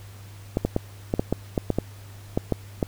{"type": "clicks", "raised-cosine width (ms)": 2, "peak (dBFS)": -8, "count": 12, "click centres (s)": [0.571, 0.65, 0.764, 1.139, 1.195, 1.326, 1.578, 1.703, 1.786, 2.375, 2.523, 2.828], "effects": ["added 100 Hz sine -41 dBFS peak until 2.87 s", "pink hiss -50 dBFS RMS until 2.87 s"]}